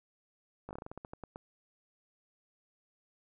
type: slowing click train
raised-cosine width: 1 ms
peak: -29 dBFS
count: 13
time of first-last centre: 0.69-1.359 s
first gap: 18 ms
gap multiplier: 1.19
effects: none

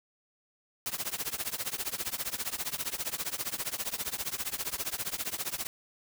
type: noise with tremolo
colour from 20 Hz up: white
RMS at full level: -31 dBFS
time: 0.86-5.67 s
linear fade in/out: 0 ms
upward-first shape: triangle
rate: 15 Hz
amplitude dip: 100%
effects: none

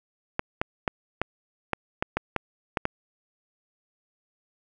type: clicks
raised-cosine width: 0.5 ms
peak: -9 dBFS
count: 10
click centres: 0.394 / 0.615 / 0.878 / 1.216 / 1.733 / 2.025 / 2.17 / 2.363 / 2.772 / 2.854 s
effects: none

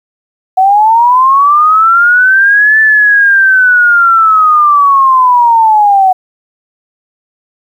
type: linear two-way sweep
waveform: sine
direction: up then down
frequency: 740 to 1760 to 740 Hz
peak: -3 dBFS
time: 0.57-6.13 s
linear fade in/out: 10 ms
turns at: 2.8 s
effects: 7-bit

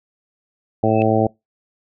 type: harmonic tone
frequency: 110 Hz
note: A2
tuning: in tune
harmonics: 1 / 2 / 3 / 4 / 5 / 6 / 7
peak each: -21 / -21 / -21 / -21 / -21 / -21 / -21 dBFS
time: 0.83-1.27 s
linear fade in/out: 5 ms
type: tone with exponential growth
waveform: sine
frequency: 2615 Hz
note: E7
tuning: 15 cents flat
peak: -24 dBFS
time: 0.85-1.02 s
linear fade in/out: 0 ms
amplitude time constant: 36 ms
effects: noise-tail reverb RT60 0.2 s tail -25 dB re dry

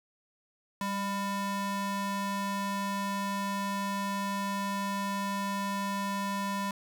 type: ring-modulated tone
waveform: square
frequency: 400 Hz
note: G4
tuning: 35 cents sharp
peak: -28 dBFS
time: 0.81-6.71 s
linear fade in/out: 2 ms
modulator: 597 Hz
effects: none

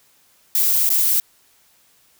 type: noise with dropouts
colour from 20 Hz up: violet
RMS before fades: -17 dBFS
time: 0.55-1.2 s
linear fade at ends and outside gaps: 2 ms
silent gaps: 0.892-0.901 s
effects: white hiss -57 dBFS RMS until 2.19 s

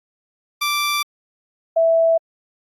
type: tone pair in turn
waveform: 15% pulse / sine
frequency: 1173 / 658.3 Hz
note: D6 / E5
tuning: -2 / -3 cents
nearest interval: minor seventh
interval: 1001 cents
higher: first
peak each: -12 dBFS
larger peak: neither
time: 0.61-1.03 / 1.76-2.18 s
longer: neither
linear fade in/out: 10 ms
effects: AAC 64 kbps

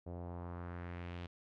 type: tone with low-pass filter sweep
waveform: sawtooth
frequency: 87.31 Hz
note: F2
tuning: in tune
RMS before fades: -45 dBFS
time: 0.06-1.27 s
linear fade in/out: 10 ms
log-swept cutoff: 590 to 3400 Hz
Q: 1.8
effects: none

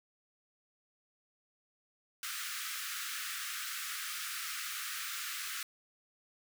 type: high-pass noise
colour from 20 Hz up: pink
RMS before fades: -40 dBFS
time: 2.23-5.63 s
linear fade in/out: 2 ms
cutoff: 1200 Hz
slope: 96 dB/octave
effects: none

